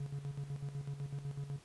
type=tone with tremolo; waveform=triangle; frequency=140.8 Hz; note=C#3; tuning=27 cents sharp; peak=-35 dBFS; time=0-1.59 s; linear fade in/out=5 ms; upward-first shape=square; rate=8 Hz; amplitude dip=65%; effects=pink hiss -62 dBFS RMS until 1.64 s + resampled to 24000 Hz